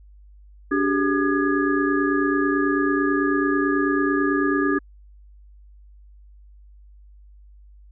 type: tone cluster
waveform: sine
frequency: 287.3 / 382.9 / 412 / 1214 / 1674 Hz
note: D4 / G4 / G#4 / D#6 / G#6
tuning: -38 / -41 / -14 / -43 / +13 cents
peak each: -21 / -24 / -30 / -27 / -26 dBFS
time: 0.71-4.79 s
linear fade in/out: 10 ms
effects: added 50 Hz sine -45 dBFS peak until 7.91 s